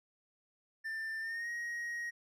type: tone with pitch glide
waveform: triangle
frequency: 1785 to 1885.7 Hz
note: A6 to A#6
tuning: +24 to +19 cents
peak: -35 dBFS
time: 0.84-2.11 s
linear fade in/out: 20 ms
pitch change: +95 cents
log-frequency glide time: 1.21-1.49 s
effects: none